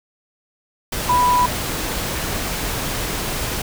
sine tone in noise, 987.8 Hz, B5, in tune, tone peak -13 dBFS, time 1.09-1.46 s, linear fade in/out 5 ms, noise pink, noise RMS -24 dBFS, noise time 0.92-3.62 s, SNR +8 dB, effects none

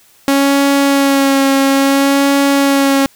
sawtooth tone with vibrato, 275.9 Hz, C#4, 8 cents flat, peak -5 dBFS, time 0.28-3.06 s, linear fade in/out 0 ms, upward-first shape sine, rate 0.59 Hz, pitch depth 21 cents each way, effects white hiss -48 dBFS RMS until 3.15 s

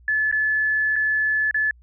sine tone with dropouts, 1727 Hz, A6, 33 cents flat, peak -18 dBFS, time 0.08-1.71 s, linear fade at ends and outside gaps 2 ms, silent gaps 0.314-0.325 / 0.958-0.962 / 1.511-1.544 s, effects added 60 Hz sine -48 dBFS peak until 1.82 s

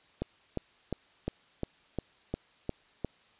click train, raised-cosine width 2 ms, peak -18 dBFS, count 9, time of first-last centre 0.22-3.047 s, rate 2.83 Hz, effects white hiss -63 dBFS RMS until 3.39 s + resampled to 8000 Hz

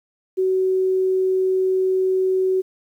sine tone, 375.7 Hz, F#4, 26 cents sharp, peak -16 dBFS, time 0.37-2.62 s, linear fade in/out 20 ms, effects 9-bit

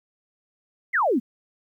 sine exponential sweep, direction down, 2200 to 205.7 Hz, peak -18 dBFS, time 0.93-1.2 s, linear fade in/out 20 ms, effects 10-bit

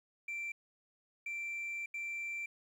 sine tone bursts at uneven times, 2349 Hz, D7, in tune, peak -35 dBFS, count 3, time 0.28-0.52 / 1.26-1.86 / 1.94-2.46 s, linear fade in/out 5 ms, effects tanh soft clip ceiling -36 dBFS + 11-bit

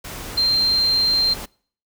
sine tone in noise, 4163 Hz, C8, 10 cents flat, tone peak -15 dBFS, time 0.37-1.34 s, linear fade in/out 10 ms, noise pink, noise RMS -33 dBFS, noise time 0.04-1.46 s, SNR +15 dB, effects noise-tail reverb RT60 0.5 s tail -24 dB re dry

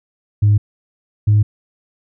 sine tone pair in turn, 103.83 / 104.98 Hz, G#2 / G#2, 0 / +19 cents, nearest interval unison, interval 19 cents, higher second, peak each -7 dBFS, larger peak neither, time 0.42-0.58 / 1.27-1.43 s, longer neither, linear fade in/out 10 ms, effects tanh soft clip ceiling -6 dBFS

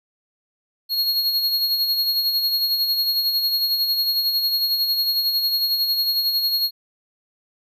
square tone with tremolo, 4300 Hz, C8, 47 cents sharp, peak -17 dBFS, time 0.89-6.71 s, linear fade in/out 50 ms, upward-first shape sine, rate 11 Hz, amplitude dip 45%, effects none

